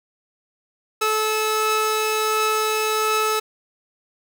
sawtooth tone pair together, 433.8 / 1300 Hz, A4 / E6, -25 / -24 cents, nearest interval octave + perfect fifth, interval 1901 cents, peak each -18 dBFS, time 1.01-3.4 s, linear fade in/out 10 ms, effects none

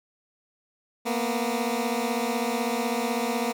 15% pulse beating tone pair, 230 / 246 Hz, A#3 / B3, -23 / -7 cents, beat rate 16 Hz, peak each -21 / -22 dBFS, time 1.05-3.53 s, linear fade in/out 20 ms, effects none

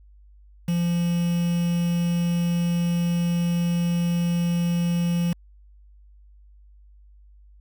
triangle tone with quantisation, 171.9 Hz, F3, 27 cents flat, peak -18 dBFS, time 0.68-5.33 s, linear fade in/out 5 ms, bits 6, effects added 50 Hz sine -48 dBFS peak until 7.6 s

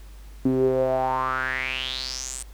sawtooth tone with band-pass filter sweep, 130 Hz, C3, 11 cents flat, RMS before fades -25 dBFS, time 0.45-2.43 s, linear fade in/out 5 ms, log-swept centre 280 to 8800 Hz, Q 6.5, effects added 50 Hz sine -40 dBFS peak until 2.53 s + pink hiss -54 dBFS RMS until 2.53 s

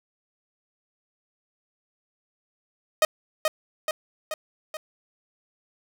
sawtooth tone with echo, 622.3 Hz, D#5, in tune, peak -12 dBFS, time 3.02-3.05 s, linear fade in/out 2 ms, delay 430 ms, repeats 4, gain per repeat -4 dB, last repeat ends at 4.77 s, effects none

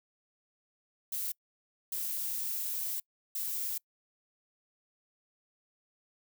violet noise bursts at uneven times, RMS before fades -35 dBFS, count 3, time 1.12-1.32 / 1.92-3 / 3.35-3.78 s, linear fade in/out 5 ms, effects noise-tail reverb RT60 0.1 s tail -26 dB re dry

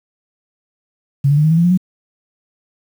sine tone with pitch steps, 139.2 / 144.86 / 150.75 / 156.88 / 163.26 / 169.9 / 176.81 / 183.99 Hz, C#3 / D3 / D3 / D#3 / E3 / F3 / F3 / F#3, +8 / -23 / +46 / +15 / -16 / -47 / +22 / -9 cents, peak -9 dBFS, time 1.24-1.776 s, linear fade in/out 10 ms, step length 67 ms, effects 7-bit

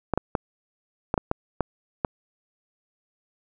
clicks, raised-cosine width 1 ms, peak -8 dBFS, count 8, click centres 0.137 / 0.176 / 0.352 / 1.141 / 1.178 / 1.314 / 1.607 / 2.048 s, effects none

